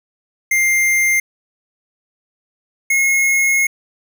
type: tone pair in turn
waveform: square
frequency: 2100 / 2164 Hz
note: C7 / C#7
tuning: +6 / -42 cents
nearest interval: minor second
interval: 52 cents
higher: second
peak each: -13 dBFS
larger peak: neither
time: 0.51-1.2 / 2.9-3.67 s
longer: second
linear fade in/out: 5 ms
effects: none